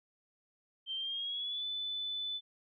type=tone with pitch glide; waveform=sine; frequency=3136 to 3500 Hz; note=G7 to A7; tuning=0 to -10 cents; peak=-35 dBFS; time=0.86-2.41 s; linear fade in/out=50 ms; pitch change=+190 cents; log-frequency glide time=0.96-1.65 s; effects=none